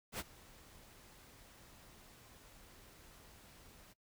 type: noise with ADSR envelope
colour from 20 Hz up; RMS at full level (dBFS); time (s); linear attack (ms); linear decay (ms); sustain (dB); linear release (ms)
pink; -39; 0.12-3.94; 73; 34; -21; 23
effects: noise-tail reverb RT60 0.1 s tail -20 dB re dry